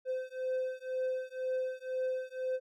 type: beating tone pair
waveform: triangle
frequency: 514 / 516 Hz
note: C5 / C5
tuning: -31 / -24 cents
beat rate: 2 Hz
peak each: -34 / -34 dBFS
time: 0.05-2.6 s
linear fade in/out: 50 ms
effects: none

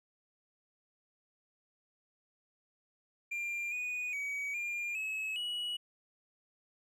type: tone with pitch steps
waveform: triangle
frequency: 2388 / 2471 / 2266 / 2403 / 2578 / 2925 Hz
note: D7 / D#7 / C#7 / D7 / E7 / F#7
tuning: +28 / -13 / +37 / +39 / -39 / -21 cents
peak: -33 dBFS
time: 3.31-5.77 s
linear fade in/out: 10 ms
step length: 410 ms
effects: none

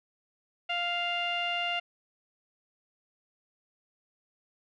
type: tone with low-pass filter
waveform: sawtooth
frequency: 698.5 Hz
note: F5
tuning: in tune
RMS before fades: -31 dBFS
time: 0.69-1.8 s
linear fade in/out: 10 ms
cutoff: 2700 Hz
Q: 6.4
effects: none

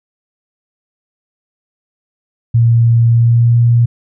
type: tone with pitch glide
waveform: sine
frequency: 116.54 to 118.44 Hz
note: A#2 to A#2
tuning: 0 to +28 cents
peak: -6 dBFS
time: 2.54-3.86 s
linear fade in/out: 10 ms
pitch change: +28 cents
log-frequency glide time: 3.08-3.57 s
effects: none

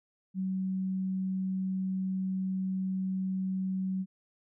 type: tone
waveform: sine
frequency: 188.7 Hz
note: F#3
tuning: 34 cents sharp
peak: -29 dBFS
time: 0.34-4.06 s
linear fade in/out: 50 ms
effects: none

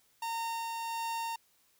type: tone with tremolo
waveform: 45% pulse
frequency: 917 Hz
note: A#5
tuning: 29 cents flat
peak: -33 dBFS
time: 0.22-1.36 s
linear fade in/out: 5 ms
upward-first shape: sine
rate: 1.4 Hz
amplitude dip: 25%
effects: white hiss -69 dBFS RMS until 1.79 s

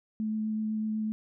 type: tone with vibrato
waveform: sine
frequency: 216.7 Hz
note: A3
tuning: 26 cents flat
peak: -28 dBFS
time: 0.2-1.12 s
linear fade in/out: 0 ms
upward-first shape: triangle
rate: 8 Hz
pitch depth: 11 cents each way
effects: none

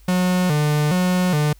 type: tone with vibrato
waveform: 45% pulse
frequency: 164.81 Hz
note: E3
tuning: in tune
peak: -16 dBFS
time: 0.08-1.53 s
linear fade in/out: 5 ms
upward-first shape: square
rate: 1.2 Hz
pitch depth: 170 cents each way
effects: added 50 Hz sine -45 dBFS peak until 1.59 s + white hiss -57 dBFS RMS until 1.59 s

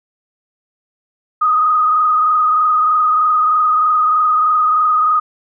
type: tone with frequency modulation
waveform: sine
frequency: 1244.5 Hz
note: D#6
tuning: in tune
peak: -10 dBFS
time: 1.41-5.2 s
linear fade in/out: 10 ms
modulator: 23.2 Hz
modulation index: 1.3
effects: none

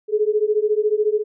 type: beating tone pair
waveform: sine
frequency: 417.4 / 431.4 Hz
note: G#4 / A4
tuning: +9 / -34 cents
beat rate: 14 Hz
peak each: -19 dBFS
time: 0.08-1.24 s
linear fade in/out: 50 ms
effects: none

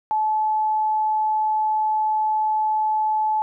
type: tone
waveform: sine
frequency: 863 Hz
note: A5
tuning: 34 cents flat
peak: -18 dBFS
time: 0.11-3.42 s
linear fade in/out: 0 ms
effects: none

